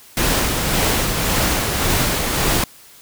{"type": "noise with tremolo", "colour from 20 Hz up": "pink", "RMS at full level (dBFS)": -17, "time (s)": [0.17, 2.64], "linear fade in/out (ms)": 2, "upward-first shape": "sine", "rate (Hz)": 1.8, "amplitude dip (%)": 35, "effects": ["white hiss -45 dBFS RMS until 3.01 s"]}